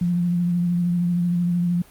sine tone with vibrato, 174.7 Hz, F3, 1 cent sharp, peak -18 dBFS, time 0.01-1.82 s, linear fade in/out 5 ms, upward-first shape triangle, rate 13 Hz, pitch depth 31 cents each way, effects pink hiss -50 dBFS RMS until 1.9 s + Opus 48 kbps

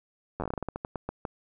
slowing click train, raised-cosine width 1 ms, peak -18 dBFS, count 16, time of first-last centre 0.4-1.252 s, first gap 10 ms, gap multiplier 1.22, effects none

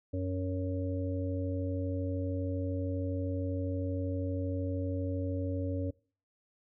harmonic tone, 92.7 Hz, F#2, 4 cents sharp, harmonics 1 / 3 / 5 / 6, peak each -33 / -36 / -42 / -40 dBFS, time 0.13-5.91 s, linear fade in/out 10 ms, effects noise-tail reverb RT60 0.4 s tail -22 dB re dry

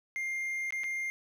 triangle tone with dropouts, 2111 Hz, C7, 15 cents sharp, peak -30 dBFS, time 0.16-1.1 s, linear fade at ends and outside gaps 0 ms, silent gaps 0.706-0.724 / 0.835-0.841 s, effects none

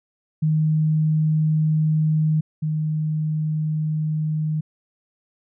sine tone pair in turn, 155.56 / 154.82 Hz, D#3 / D#3, 0 / -8 cents, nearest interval unison, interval 8 cents, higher first, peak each -16 / -20 dBFS, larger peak first, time 0.42-2.41 / 2.62-4.61 s, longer neither, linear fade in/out 10 ms, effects none

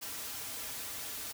white noise with comb filter, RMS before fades -41 dBFS, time 0.01-1.33 s, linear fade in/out 20 ms, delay 5.5 ms, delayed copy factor -0.65, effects none

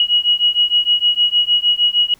sine beating tone pair, 2903 / 2909.5 Hz, F#7 / F#7, -34 / -30 cents, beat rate 6.5 Hz, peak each -15 dBFS, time 0-2.14 s, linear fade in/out 2 ms, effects pink hiss -52 dBFS RMS until 2.19 s

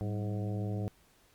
harmonic tone with a mistuned harmonic, 105 Hz, G#2, 19 cents sharp, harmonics 1 / 2 / 3 / 4 / 5 / 6 / 7, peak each -33 / -39 / -43 / -45 / -47 / -49 / -50 dBFS, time 0.01-0.88 s, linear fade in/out 0 ms, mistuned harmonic 2, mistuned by -120 cents, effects pink hiss -65 dBFS RMS until 1.34 s + Opus 48 kbps

